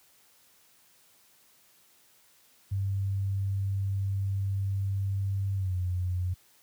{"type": "tone with pitch glide", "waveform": "sine", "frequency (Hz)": [98, 90.39], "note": ["G2", "F#2"], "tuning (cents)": [0, -40], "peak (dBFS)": -26, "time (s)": [2.71, 6.34], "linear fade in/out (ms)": 10, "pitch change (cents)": -140, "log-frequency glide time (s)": [5.55, 5.76], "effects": ["white hiss -62 dBFS RMS until 6.62 s", "high-pass 60 Hz 12 dB/octave"]}